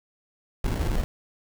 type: noise with sample-and-hold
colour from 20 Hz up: brown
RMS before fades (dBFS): -25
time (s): 0.64-1.04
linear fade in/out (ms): 2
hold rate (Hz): 1225
effects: none